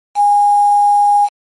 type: tone with quantisation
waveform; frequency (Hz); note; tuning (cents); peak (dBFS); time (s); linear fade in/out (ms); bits
sine; 820; G#5; -22; -7; 0.15-1.29; 50; 5
effects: MP3 48 kbps